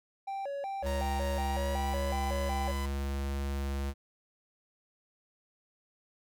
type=tone with vibrato; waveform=triangle; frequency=663 Hz; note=E5; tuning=10 cents sharp; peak=-32 dBFS; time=0.27-2.72 s; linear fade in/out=10 ms; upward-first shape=square; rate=2.7 Hz; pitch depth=290 cents each way
type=tone; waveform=square; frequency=69.3 Hz; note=C#2; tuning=in tune; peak=-32 dBFS; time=0.82-3.94 s; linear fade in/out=50 ms
type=tone with pitch glide; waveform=sawtooth; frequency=932.3 to 1005 Hz; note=A#5 to B5; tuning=0 to +30 cents; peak=-36 dBFS; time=0.86-2.86 s; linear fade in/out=5 ms; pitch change=+130 cents; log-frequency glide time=1.38-2.14 s
effects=none